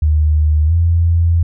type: tone with pitch glide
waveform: sine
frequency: 76.5 to 84.39 Hz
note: D#2 to E2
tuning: -29 to +41 cents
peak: -9 dBFS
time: 0.02-1.43 s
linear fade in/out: 5 ms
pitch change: +170 cents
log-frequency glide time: 0.66-0.73 s
effects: none